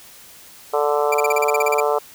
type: harmonic tone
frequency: 146.83 Hz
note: D3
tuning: in tune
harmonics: 3 / 4 / 5 / 6 / 7 / 8 / 9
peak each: -20 / -22 / -24 / -26 / -27 / -28 / -29 dBFS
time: 0.73-1.99 s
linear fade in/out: 10 ms
type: tone bursts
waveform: 45% pulse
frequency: 2356 Hz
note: D7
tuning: 5 cents sharp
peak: -19 dBFS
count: 12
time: 1.12-1.804 s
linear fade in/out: 5 ms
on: 24 ms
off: 36 ms
effects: white hiss -44 dBFS RMS until 2.14 s